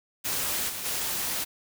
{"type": "noise with level steps", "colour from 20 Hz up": "white", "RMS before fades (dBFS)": [-29, -35, -30], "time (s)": [0.24, 1.45], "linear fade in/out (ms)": 20, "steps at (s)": [0.68, 0.84], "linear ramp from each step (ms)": 20, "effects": []}